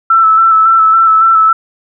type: tone with vibrato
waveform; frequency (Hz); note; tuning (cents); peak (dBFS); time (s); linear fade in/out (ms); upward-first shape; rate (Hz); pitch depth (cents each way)
sine; 1323; E6; +6; -4; 0.1-1.53; 5; square; 3.6; 21
effects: none